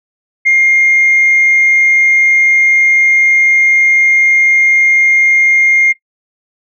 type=tone; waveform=sine; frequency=2122 Hz; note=C7; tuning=24 cents sharp; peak=-5 dBFS; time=0.45-5.93 s; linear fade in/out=20 ms; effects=noise-tail reverb RT60 0.1 s tail -17 dB re dry + tanh soft clip ceiling -2 dBFS